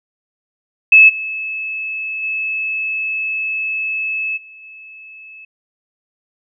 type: tone with level steps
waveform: sine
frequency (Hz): 2600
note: E7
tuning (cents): -24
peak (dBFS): -3 / -21 / -18 / -37 / -35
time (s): 0.92-5.45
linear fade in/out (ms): 5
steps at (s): 1.08 / 2.22 / 4.36 / 4.62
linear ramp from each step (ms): 20
effects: none